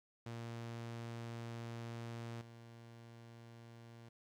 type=tone with level steps; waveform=sawtooth; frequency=116.54 Hz; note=A#2; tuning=in tune; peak=-40 / -50 dBFS; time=0.26-4.09 s; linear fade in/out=5 ms; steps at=2.41 s; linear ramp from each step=5 ms; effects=low-pass 7000 Hz 12 dB/octave + 12-bit